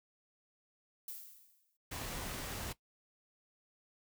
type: noise with exponential decay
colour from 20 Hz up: violet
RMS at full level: -43 dBFS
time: 1.08-1.77 s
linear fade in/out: 2 ms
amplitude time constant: 150 ms
type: noise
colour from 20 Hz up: pink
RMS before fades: -42 dBFS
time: 1.91-2.73 s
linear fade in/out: 10 ms
effects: noise-tail reverb RT60 0.1 s tail -17 dB re dry